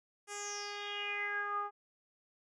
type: tone with low-pass filter sweep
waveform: 10% pulse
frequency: 409.8 Hz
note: G#4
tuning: 23 cents flat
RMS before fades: -39 dBFS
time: 0.27-1.71 s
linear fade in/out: 50 ms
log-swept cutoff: 8700 to 1000 Hz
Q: 6.9
effects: none